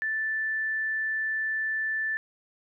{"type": "tone", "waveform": "sine", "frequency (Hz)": 1760, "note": "A6", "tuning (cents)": 0, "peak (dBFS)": -26, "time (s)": [0.02, 2.17], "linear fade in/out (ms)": 0, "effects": []}